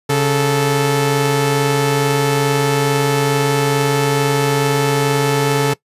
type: tone pair together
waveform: sawtooth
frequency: 138.5 / 437.8 Hz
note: C#3 / A4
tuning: -1 / -9 cents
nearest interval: octave + minor sixth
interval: 1992 cents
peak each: -12 dBFS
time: 0.09-5.74 s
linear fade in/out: 10 ms
effects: noise-tail reverb RT60 0.1 s tail -20 dB re dry + resampled to 32000 Hz